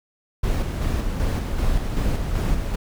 brown noise with tremolo, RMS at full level -21 dBFS, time 0.43-2.76 s, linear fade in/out 10 ms, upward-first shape square, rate 2.6 Hz, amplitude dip 35%, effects none

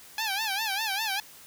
10% pulse tone with vibrato, 830.6 Hz, G#5, in tune, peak -19 dBFS, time 0.18-1.2 s, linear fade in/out 2 ms, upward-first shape sine, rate 5 Hz, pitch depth 140 cents each way, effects white hiss -50 dBFS RMS until 1.46 s

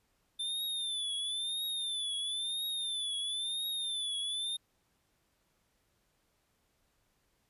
square tone with vibrato, 3554 Hz, A7, 17 cents sharp, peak -34 dBFS, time 0.39-4.57 s, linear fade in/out 10 ms, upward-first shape triangle, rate 0.99 Hz, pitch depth 110 cents each way, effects pink hiss -75 dBFS RMS until 7.49 s + resampled to 32000 Hz

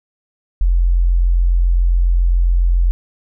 sine tone, 43.65 Hz, F1, in tune, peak -10 dBFS, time 0.61-2.91 s, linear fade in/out 0 ms, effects none

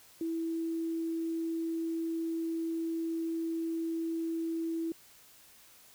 sine tone, 328.8 Hz, E4, 4 cents flat, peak -31 dBFS, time 0.21-4.92 s, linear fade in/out 2 ms, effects white hiss -58 dBFS RMS until 5.94 s

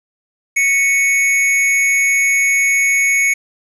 square tone with amplitude modulation, 2217 Hz, C#7, in tune, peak -10 dBFS, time 0.56-3.34 s, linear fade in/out 10 ms, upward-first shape sine, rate 265 Hz, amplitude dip 45%, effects resampled to 24000 Hz + 7-bit

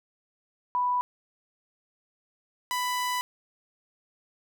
sine / sawtooth tone pair in turn, 987.8 / 993.4 Hz, B5 / B5, 0 / +10 cents, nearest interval unison, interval 10 cents, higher second, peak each -23 dBFS, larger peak neither, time 0.75-1.01 / 2.71-3.21 s, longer second, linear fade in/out 0 ms, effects none

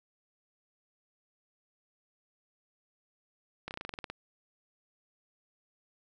slowing click train, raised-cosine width 0.3 ms, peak -22 dBFS, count 11, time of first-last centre 3.68-4.1 s, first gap 29 ms, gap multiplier 1.08, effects none

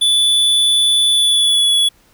square tone with pitch glide, 3470 to 3389 Hz, A7 to G#7, -25 to +34 cents, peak -11 dBFS, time 0.01-1.89 s, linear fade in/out 10 ms, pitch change -41 cents, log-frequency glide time 1.11-1.77 s, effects pink hiss -53 dBFS RMS until 2.13 s

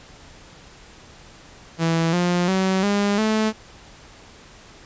sawtooth tone with pitch steps, 164.81 / 176.64 / 189.32 / 202.9 / 217.5 Hz, E3 / F3 / F#3 / G#3 / A3, 0 / +20 / +40 / -40 / -20 cents, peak -14 dBFS, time 1.78-3.53 s, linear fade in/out 50 ms, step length 350 ms, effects pink hiss -46 dBFS RMS until 4.85 s + resampled to 16000 Hz

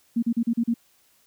sine tone bursts, 233.1 Hz, A#3, in tune, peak -19 dBFS, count 6, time 0.16-0.741 s, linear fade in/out 10 ms, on 66 ms, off 37 ms, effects white hiss -62 dBFS RMS until 1.26 s

